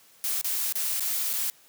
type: noise with dropouts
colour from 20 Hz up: blue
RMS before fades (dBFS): -28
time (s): 0.24-1.5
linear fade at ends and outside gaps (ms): 0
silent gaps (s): 0.413-0.445 / 0.724-0.755 / 0.997-1.006 / 1.332-1.337
effects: white hiss -57 dBFS RMS until 1.68 s + high-pass 100 Hz 12 dB/octave